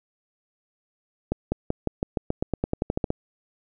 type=accelerating click train; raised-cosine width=2 ms; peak=-10 dBFS; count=16; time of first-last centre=1.32-3.104 s; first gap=200 ms; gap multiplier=0.92; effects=none